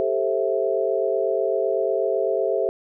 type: chord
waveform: sine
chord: A minor seventh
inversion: third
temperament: equal with one note detuned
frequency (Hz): 392 / 440 / 529.9 / 659.3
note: G4 / A4 / C5 / E5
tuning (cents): 0 / 0 / +22 / 0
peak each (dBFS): -25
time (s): 0-2.69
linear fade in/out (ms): 0
effects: none